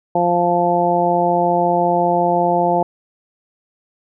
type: harmonic tone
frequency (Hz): 174.61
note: F3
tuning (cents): 0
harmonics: 1 / 2 / 3 / 4 / 5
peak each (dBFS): -23 / -21 / -20 / -17 / -19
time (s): 0.15-2.83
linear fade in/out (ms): 5
effects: none